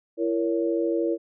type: chord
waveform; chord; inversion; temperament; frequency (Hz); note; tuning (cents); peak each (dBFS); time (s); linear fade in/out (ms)
sine; A# diminished; second; just; 335.6 / 466.2 / 559.4; E4 / A#4 / C#5; +31 / 0 / +16; -24 / -27 / -29; 0.17-1.18; 50
effects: none